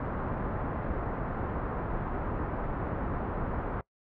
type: low-pass noise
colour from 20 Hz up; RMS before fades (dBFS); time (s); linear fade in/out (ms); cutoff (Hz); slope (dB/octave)
pink; -33; 0-3.81; 2; 1400; 24
effects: noise-tail reverb RT60 0.1 s tail -22 dB re dry